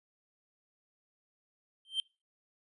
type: tone with exponential growth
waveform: triangle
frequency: 3136 Hz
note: G7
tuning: in tune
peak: -24 dBFS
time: 1.85-2 s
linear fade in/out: 1 ms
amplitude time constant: 31 ms
effects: noise-tail reverb RT60 0.3 s tail -26 dB re dry + resampled to 24000 Hz